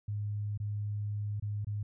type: tone with dropouts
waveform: sine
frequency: 103.83 Hz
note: G#2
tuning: in tune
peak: -32 dBFS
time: 0.08-1.83 s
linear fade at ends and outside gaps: 5 ms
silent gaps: 0.576-0.6 / 1.399-1.423 / 1.647-1.669 s
effects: none